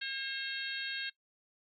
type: harmonic tone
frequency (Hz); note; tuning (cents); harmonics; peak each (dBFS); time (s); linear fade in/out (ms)
538; C5; +48; 3 / 4 / 5 / 6 / 7 / 8; -40 / -47 / -44 / -43 / -44 / -44; 0.01-1.1; 10
effects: noise-tail reverb RT60 0.1 s tail -19 dB re dry + AAC 64 kbps